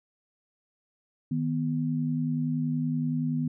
sine tone pair together, 156.3 / 246.9 Hz, D#3 / B3, +8 / 0 cents, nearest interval minor sixth, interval 792 cents, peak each -28 dBFS, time 1.31-3.48 s, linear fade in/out 5 ms, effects none

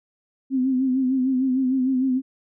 sine tone with vibrato, 260 Hz, C4, 11 cents flat, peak -18 dBFS, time 0.5-2.22 s, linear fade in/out 50 ms, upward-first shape sine, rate 6.6 Hz, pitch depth 55 cents each way, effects none

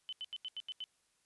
sine tone bursts, 3036 Hz, F#7, 44 cents sharp, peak -39 dBFS, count 7, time 0.09-0.84 s, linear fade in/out 0 ms, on 36 ms, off 83 ms, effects white hiss -75 dBFS RMS until 1.25 s + resampled to 24000 Hz

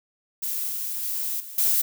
violet noise with level steps, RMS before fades -28 / -30 / -28 / -39 / -21 dBFS, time 0.42-1.82 s, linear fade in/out 10 ms, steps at 0.69 / 1.03 / 1.4 / 1.58 s, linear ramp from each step 2 ms, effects none

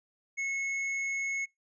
sine tone with tanh clipping, 2186 Hz, C#7, 25 cents flat, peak -32 dBFS, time 0.37-1.46 s, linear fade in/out 20 ms, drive 9 dB, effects noise-tail reverb RT60 0.2 s tail -26 dB re dry + resampled to 22050 Hz

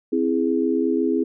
sine chord, C augmented, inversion none, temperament equal, 261.6 / 329.6 / 415.3 Hz, C4 / E4 / G#4, 0 / 0 / 0 cents, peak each -22 / -22 / -23 dBFS, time 0.12-1.24 s, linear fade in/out 10 ms, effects none

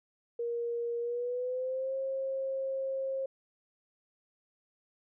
sine tone with pitch glide, 471.4 to 535.3 Hz, A#4 to C5, +19 to +39 cents, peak -31 dBFS, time 0.39-3.26 s, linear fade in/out 5 ms, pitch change +220 cents, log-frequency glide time 1-1.95 s, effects none

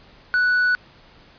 triangle tone with quantisation, 1480 Hz, F#6, in tune, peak -14 dBFS, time 0.34-0.75 s, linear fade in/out 0 ms, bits 7, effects pink hiss -50 dBFS RMS until 1.38 s + resampled to 11025 Hz

